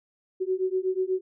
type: beating tone pair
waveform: sine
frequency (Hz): 370 / 378.2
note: F#4 / F#4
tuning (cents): 0 / +38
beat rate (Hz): 8.2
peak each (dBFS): -27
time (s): 0.4-1.21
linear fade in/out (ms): 20
effects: none